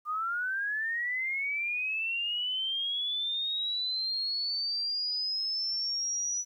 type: linear sweep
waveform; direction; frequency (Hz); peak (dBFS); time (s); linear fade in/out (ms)
sine; up; 1200 to 5920; -29; 0.05-6.45; 50
effects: 11-bit